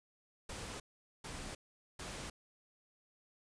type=noise bursts; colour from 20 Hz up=pink; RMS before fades=-45 dBFS; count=3; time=0.49-2.3 s; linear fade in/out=5 ms; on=310 ms; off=440 ms; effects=resampled to 22050 Hz